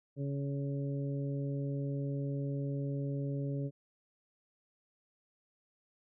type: harmonic tone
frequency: 140 Hz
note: C#3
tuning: 18 cents sharp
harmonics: 1 / 2 / 3 / 4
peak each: -34 / -40 / -44 / -46 dBFS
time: 0.16-3.71 s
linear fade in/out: 50 ms
effects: none